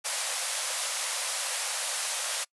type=band-pass noise; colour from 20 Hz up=white; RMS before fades=-32 dBFS; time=0.04-2.45 s; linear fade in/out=20 ms; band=500 to 11000 Hz; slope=96 dB/octave; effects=noise-tail reverb RT60 0.1 s tail -25 dB re dry